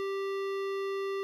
sine tone with hard clipping, 392 Hz, G4, in tune, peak -33 dBFS, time 0-1.23 s, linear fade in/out 0 ms, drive 16 dB, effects none

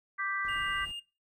sine chord, G major, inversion second, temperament equal, 1174.7 / 1568 / 1975.5 Hz, D6 / G6 / B6, 0 / 0 / 0 cents, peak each -35 dBFS, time 0.18-0.86 s, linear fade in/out 20 ms
brown noise, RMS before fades -49 dBFS, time 0.44-0.92 s, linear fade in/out 10 ms
triangle tone, 2825 Hz, F7, 19 cents sharp, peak -36 dBFS, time 0.48-1 s, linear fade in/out 10 ms
effects noise-tail reverb RT60 0.3 s tail -19 dB re dry

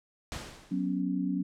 pink noise with exponential decay, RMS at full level -36 dBFS, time 0.32-1.01 s, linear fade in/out 0 ms, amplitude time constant 150 ms
sine chord, F# suspended fourth, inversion none, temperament equal, 185 / 246.9 / 277.2 Hz, F#3 / B3 / C#4, 0 / 0 / 0 cents, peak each -31 / -35 / -31 dBFS, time 0.71-1.43 s, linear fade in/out 10 ms
effects low-pass 8000 Hz 12 dB/octave

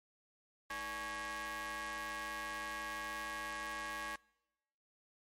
sawtooth ring-modulated tone, 265.4 Hz, C4, 25 cents sharp, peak -33 dBFS, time 0.7-4.16 s, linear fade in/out 5 ms, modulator 1380 Hz, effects noise-tail reverb RT60 1.0 s tail -25 dB re dry + MP3 64 kbps

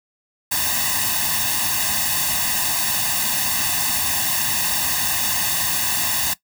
white noise with comb filter, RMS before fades -21 dBFS, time 0.51-6.34 s, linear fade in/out 10 ms, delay 1.1 ms, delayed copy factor +0.95, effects noise-tail reverb RT60 0.1 s tail -18 dB re dry + high-pass 60 Hz 12 dB/octave

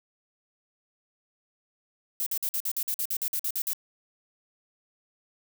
violet noise bursts, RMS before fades -29 dBFS, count 14, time 2.2-3.733 s, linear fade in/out 2 ms, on 64 ms, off 49 ms, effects none

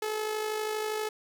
sawtooth tone with amplitude modulation, 430 Hz, A4, 40 cents flat, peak -24 dBFS, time 0.02-1.09 s, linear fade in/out 5 ms, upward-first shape sine, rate 52.5 Hz, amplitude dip 45%, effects none

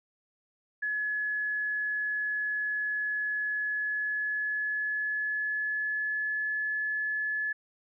sine tone with pitch glide, 1700 to 1715.8 Hz, G#6 to A6, +40 to -44 cents, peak -28 dBFS, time 0.82-7.53 s, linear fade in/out 10 ms, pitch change +16 cents, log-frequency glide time 3.51-6.56 s, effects none

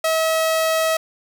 sawtooth tone, 643 Hz, E5, 43 cents flat, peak -13 dBFS, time 0.04-0.97 s, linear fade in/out 5 ms, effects none

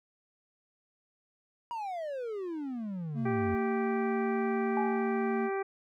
triangle exponential sweep, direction down, 969 to 85.3 Hz, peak -32 dBFS, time 1.71-3.55 s, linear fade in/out 0 ms
triangle tone, 227.6 Hz, A#3, 41 cents flat, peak -29 dBFS, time 3.14-5.5 s, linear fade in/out 50 ms
harmonic tone, 390.2 Hz, G4, 8 cents flat, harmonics 1 / 2 / 3 / 4 / 5 / 6, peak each -31 / -37 / -41 / -43 / -45 / -47 dBFS, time 3.25-5.63 s, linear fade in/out 10 ms
sine tone with exponential decay, 834 Hz, G#5, 7 cents sharp, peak -28 dBFS, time 4.77-5.37 s, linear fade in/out 1 ms, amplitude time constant 130 ms
effects none

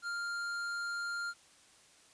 triangle tone with tanh clipping, 1398 Hz, F6, 1 cent sharp, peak -37 dBFS, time 0.02-1.34 s, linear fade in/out 50 ms, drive 17 dB, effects white hiss -62 dBFS RMS until 2.13 s + resampled to 22050 Hz

